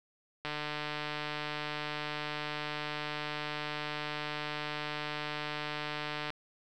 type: click train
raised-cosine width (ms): 0.3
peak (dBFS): -20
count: 879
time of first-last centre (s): 0.45-6.303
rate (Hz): 150
effects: none